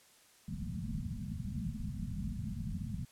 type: low-pass noise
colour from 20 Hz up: white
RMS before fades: -39 dBFS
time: 0.48-3.05 s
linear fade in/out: 5 ms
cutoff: 230 Hz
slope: 96 dB/octave
effects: white hiss -63 dBFS RMS until 3.11 s + low-pass 11000 Hz 12 dB/octave